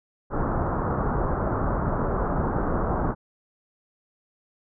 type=low-pass noise; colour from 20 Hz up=pink; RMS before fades=-25 dBFS; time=0.3-3.15 s; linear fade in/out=50 ms; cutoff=1400 Hz; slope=48 dB/octave; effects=none